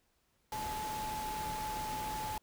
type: tone in noise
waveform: sine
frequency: 860 Hz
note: A5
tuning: 40 cents flat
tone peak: -37 dBFS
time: 0.52-2.38 s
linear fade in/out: 2 ms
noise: pink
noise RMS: -43 dBFS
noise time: 0.52-2.38 s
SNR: +3 dB
effects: pink hiss -75 dBFS RMS until 2.42 s